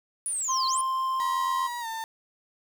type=linear two-way sweep; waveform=sine; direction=down then up; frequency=9956 to 3982 to 9956 Hz; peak=-27 dBFS; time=0.26-0.81 s; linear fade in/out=0 ms; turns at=0.67 s
type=tone; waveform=triangle; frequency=1049 Hz; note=C6; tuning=4 cents sharp; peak=-23 dBFS; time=0.48-1.68 s; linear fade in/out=20 ms
type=tone with pitch glide; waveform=35% pulse; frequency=961 to 896.6 Hz; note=B5 to A5; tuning=-48 to +32 cents; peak=-30 dBFS; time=1.2-2.04 s; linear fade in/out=0 ms; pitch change=-120 cents; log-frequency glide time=1.8-1.87 s
effects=8-bit